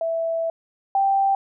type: tone pair in turn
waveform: sine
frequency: 659.3 / 784 Hz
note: E5 / G5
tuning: 0 / 0 cents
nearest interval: minor third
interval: 300 cents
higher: second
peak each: -21 / -16 dBFS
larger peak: second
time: 0.01-0.5 / 0.95-1.35 s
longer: first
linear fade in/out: 2 ms
effects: none